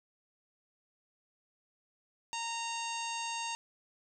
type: harmonic tone with a mistuned harmonic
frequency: 924 Hz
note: A#5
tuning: 16 cents flat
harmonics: 1 / 2 / 3 / 4 / 5 / 6 / 7 / 8 / 9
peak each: -38 / -49 / -41 / -46 / -46 / -53 / -44 / -51 / -50 dBFS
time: 2.33-3.55 s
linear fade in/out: 0 ms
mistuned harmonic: 9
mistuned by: +21 cents
effects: none